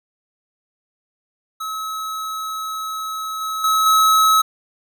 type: tone with level steps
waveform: square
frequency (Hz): 1288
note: E6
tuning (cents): -41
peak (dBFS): -25 / -23 / -15 / -12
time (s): 1.6-4.42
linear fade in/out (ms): 10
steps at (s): 3.41 / 3.64 / 3.86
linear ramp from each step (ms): 2
effects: none